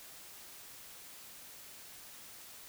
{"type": "silence", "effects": ["white hiss -52 dBFS RMS until 2.68 s"]}